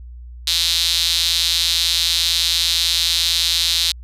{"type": "tone with high-pass filter", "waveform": "sawtooth", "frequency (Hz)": 169, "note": "E3", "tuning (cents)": 43, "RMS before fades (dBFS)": -18, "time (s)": [0.47, 3.92], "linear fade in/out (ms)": 5, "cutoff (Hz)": 3900, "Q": 4.5, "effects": ["added 60 Hz sine -33 dBFS peak until 4.03 s", "resampled to 32000 Hz"]}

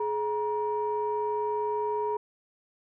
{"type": "tone pair together", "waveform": "sine", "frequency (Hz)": [422.5, 948.5], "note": ["G#4", "A#5"], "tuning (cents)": [30, 30], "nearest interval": "octave + major second", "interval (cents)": 1400, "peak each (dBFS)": [-28, -29], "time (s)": [0, 2.17], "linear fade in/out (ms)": 5, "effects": ["tanh soft clip ceiling -19 dBFS"]}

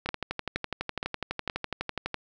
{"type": "two click trains", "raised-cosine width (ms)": 0.3, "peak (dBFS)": [-14, -14], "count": [4, 26], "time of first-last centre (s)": [[0.09, 1.498], [0.06, 2.143]], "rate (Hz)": [2.13, 12], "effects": []}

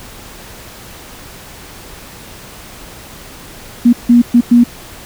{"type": "tone bursts at uneven times", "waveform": "sine", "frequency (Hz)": 239.4, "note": "A#3", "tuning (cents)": 46, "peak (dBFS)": -3, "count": 4, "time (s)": [[3.85, 3.93], [4.09, 4.22], [4.34, 4.41], [4.51, 4.64]], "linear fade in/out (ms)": 10, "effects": ["pink hiss -34 dBFS RMS until 5.05 s"]}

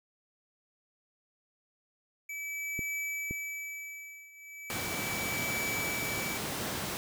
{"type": "tone with tremolo", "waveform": "square", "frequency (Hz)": 2300, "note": "D7", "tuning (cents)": -37, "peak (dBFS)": -33, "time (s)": [2.29, 6.38], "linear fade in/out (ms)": 5, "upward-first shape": "triangle", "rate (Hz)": 0.37, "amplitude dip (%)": 90}
{"type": "clicks", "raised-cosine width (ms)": 3, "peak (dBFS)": -24, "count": 2, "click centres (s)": [2.792, 3.31]}
{"type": "high-pass noise", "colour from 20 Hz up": "pink", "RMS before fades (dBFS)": -36, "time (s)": [4.7, 6.97], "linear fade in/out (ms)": 0, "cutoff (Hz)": 100, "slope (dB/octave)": 12}
{"effects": []}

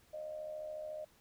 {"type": "tone with amplitude modulation", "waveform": "sine", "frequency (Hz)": 615, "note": "D#5", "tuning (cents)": -20, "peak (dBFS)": -38, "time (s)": [0.13, 1.05], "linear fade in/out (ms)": 10, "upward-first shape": "sine", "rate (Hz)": 73.9, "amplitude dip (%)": 55, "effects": ["pink hiss -67 dBFS RMS until 1.2 s"]}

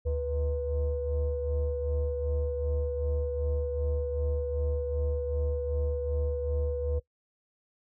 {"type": "tone cluster", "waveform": "sine", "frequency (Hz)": [73.8, 76.4, 490.2], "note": ["D2", "D#2", "B4"], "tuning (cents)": [9, -31, -13], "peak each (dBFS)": [-29, -35, -30], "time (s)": [0.05, 7], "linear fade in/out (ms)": 20, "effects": ["noise-tail reverb RT60 0.1 s tail -19 dB re dry", "tanh soft clip ceiling -21 dBFS"]}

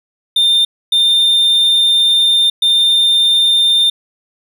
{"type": "tone bursts at uneven times", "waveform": "triangle", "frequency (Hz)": 3609, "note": "A7", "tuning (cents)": 43, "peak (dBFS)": -7, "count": 3, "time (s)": [[0.36, 0.65], [0.92, 2.5], [2.62, 3.9]], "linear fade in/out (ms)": 5, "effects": []}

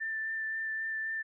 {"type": "tone with vibrato", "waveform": "sine", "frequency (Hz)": 1776, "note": "A6", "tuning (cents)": 16, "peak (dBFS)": -32, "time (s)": [0, 1.23], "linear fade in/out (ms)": 20, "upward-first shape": "sine", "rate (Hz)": 3.8, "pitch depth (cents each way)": 12, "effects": []}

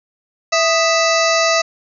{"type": "harmonic tone with a mistuned harmonic", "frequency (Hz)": 659.3, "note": "E5", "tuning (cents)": 0, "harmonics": [1, 2, 3, 4, 6, 7, 8, 9, 10], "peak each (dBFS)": [-16, -19, -21, -22, -24, -24, -25, -26, -26], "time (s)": [0.52, 1.62], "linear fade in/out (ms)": 10, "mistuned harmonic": 2, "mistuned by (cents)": -100, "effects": []}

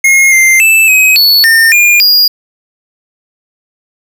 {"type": "tone with pitch steps", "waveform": "square", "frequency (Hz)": [2152, 2092, 2639, 2533, 4424, 1814, 2415, 4851], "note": ["C7", "C7", "E7", "D#7", "C#8", "A#6", "D7", "D#8"], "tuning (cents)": [48, -1, 1, 30, -4, -48, 48, -45], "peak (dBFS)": -4, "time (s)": [0.04, 2.28], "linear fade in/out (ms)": 5, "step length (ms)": 280, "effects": []}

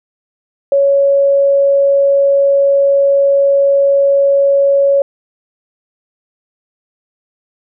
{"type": "tone", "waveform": "sine", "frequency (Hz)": 557, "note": "C#5", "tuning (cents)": 8, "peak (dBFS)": -7, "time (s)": [0.72, 5.02], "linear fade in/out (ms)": 2, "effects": []}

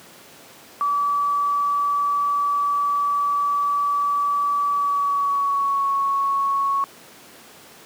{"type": "tone with pitch glide", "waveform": "sine", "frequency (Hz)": [1150, 1107], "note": ["D6", "C#6"], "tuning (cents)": [-37, -3], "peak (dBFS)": -18, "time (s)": [0.81, 6.84], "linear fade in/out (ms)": 0, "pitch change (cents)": -66, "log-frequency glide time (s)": [4.67, 5.88], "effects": ["pink hiss -45 dBFS RMS until 7.85 s", "high-pass 200 Hz 12 dB/octave"]}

